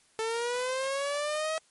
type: linear sweep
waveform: sawtooth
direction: up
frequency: 440 to 641 Hz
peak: -25 dBFS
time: 0.19-1.58 s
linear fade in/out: 0 ms
effects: white hiss -64 dBFS RMS until 1.7 s + MP3 48 kbps